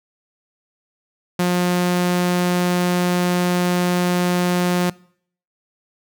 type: tone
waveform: sawtooth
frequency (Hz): 178.1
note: F3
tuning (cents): +34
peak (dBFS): -12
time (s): 1.39-4.9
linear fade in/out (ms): 5
effects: noise-tail reverb RT60 0.6 s tail -23 dB re dry